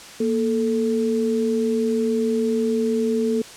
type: tone pair together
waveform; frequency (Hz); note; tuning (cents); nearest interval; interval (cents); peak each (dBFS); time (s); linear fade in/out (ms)
sine; 233.8 / 440; A#3 / A4; +5 / 0; major seventh; 1095; -21; 0.2-3.42; 5
effects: white hiss -40 dBFS RMS until 3.56 s + low-pass 8000 Hz 12 dB/octave